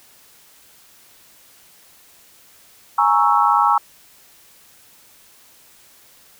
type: chord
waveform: sine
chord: A# half-diminished seventh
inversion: third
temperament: equal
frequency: 830.6 / 932.3 / 1108.7 / 1318.5 Hz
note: G#5 / A#5 / C#6 / E6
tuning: 0 / 0 / 0 / 0 cents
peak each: -18 dBFS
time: 2.98-3.78 s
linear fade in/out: 5 ms
effects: white hiss -50 dBFS RMS until 6.39 s